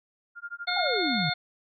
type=tone with tremolo; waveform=sine; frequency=1405 Hz; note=F6; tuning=10 cents sharp; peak=-32 dBFS; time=0.35-0.99 s; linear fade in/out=50 ms; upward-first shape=sine; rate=12 Hz; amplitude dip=100%
type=harmonic tone; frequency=717 Hz; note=F5; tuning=45 cents sharp; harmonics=1 / 2 / 3 / 5 / 6; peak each=-32 / -32 / -32 / -32 / -32 dBFS; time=0.67-1.34 s; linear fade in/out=10 ms
type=exponential sweep; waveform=sine; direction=down; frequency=830.6 to 139.2 Hz; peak=-27 dBFS; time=0.76-1.3 s; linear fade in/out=10 ms
effects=none